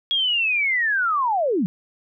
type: linear sweep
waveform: sine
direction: down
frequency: 3322 to 160.9 Hz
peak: -18 dBFS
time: 0.11-1.66 s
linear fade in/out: 0 ms
effects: none